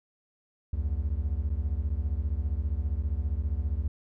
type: beating tone pair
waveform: triangle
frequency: 66.2 / 81.2 Hz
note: C2 / E2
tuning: +21 / -26 cents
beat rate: 15 Hz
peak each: -27 / -28 dBFS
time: 0.73-3.88 s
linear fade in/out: 5 ms
effects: none